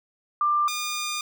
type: tone pair in turn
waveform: sine / 10% pulse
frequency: 1188 / 1211.6 Hz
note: D6 / D#6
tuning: +20 / -46 cents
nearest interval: unison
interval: 34 cents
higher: second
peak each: -19 dBFS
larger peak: neither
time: 0.41-0.68 / 0.68-1.21 s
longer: second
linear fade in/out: 2 ms
effects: none